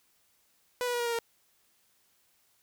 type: tone with pitch steps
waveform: sawtooth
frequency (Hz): 493.9 / 487.7 / 481.5 / 475.4 / 469.4 / 463.5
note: B4 / B4 / B4 / A#4 / A#4 / A#4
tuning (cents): 0 / -22 / -44 / +34 / +12 / -10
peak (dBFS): -25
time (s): 0.81-1.188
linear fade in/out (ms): 0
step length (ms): 63
effects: white hiss -69 dBFS RMS until 2.62 s